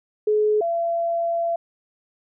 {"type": "tone pair in turn", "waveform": "sine", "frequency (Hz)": [424.7, 677.1], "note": ["G#4", "E5"], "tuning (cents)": [39, 46], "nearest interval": "minor sixth", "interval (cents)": 807, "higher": "second", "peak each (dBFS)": [-16, -20], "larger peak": "first", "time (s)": [[0.27, 0.61], [0.61, 1.56]], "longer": "second", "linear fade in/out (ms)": 5, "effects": []}